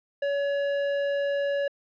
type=tone with tanh clipping; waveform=sine; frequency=565 Hz; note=C#5; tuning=33 cents sharp; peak=-26 dBFS; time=0.22-1.68 s; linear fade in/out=5 ms; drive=15 dB; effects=low-pass 3000 Hz 12 dB/octave